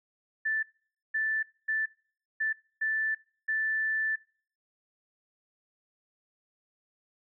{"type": "tone bursts at uneven times", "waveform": "sine", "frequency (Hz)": 1760, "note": "A6", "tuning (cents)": 0, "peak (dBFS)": -26, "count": 6, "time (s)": [[0.45, 0.63], [1.14, 1.43], [1.68, 1.86], [2.4, 2.53], [2.81, 3.15], [3.48, 4.16]], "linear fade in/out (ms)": 10, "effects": ["noise-tail reverb RT60 0.5 s tail -24 dB re dry"]}